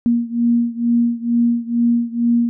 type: beating tone pair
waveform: sine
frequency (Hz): 235.3 / 237.5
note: A#3 / A#3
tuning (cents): +16 / +33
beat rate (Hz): 2.2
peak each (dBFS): -16 / -18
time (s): 0.06-2.49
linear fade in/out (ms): 0
effects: none